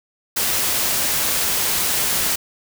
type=noise; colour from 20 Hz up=white; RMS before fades=-20 dBFS; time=0.36-2.36 s; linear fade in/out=10 ms; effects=none